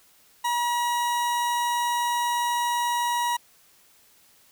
40% pulse tone, 959 Hz, A#5, 49 cents sharp, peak -22 dBFS, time 0.44-3.37 s, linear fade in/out 10 ms, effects white hiss -58 dBFS RMS until 4.51 s

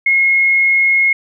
sine tone, 2160 Hz, C#7, 45 cents flat, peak -9 dBFS, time 0.06-1.13 s, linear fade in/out 5 ms, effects none

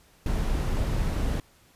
brown noise, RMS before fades -26 dBFS, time 0.26-1.4 s, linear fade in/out 2 ms, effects pink hiss -59 dBFS RMS until 1.75 s + resampled to 32000 Hz

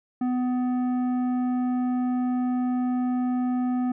sine tone with tanh clipping, 250 Hz, B3, 21 cents sharp, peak -24 dBFS, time 0.21-3.92 s, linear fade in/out 5 ms, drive 10 dB, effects none

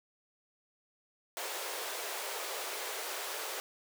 pink high-pass noise, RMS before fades -39 dBFS, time 1.37-3.6 s, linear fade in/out 0 ms, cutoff 390 Hz, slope 48 dB/octave, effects none

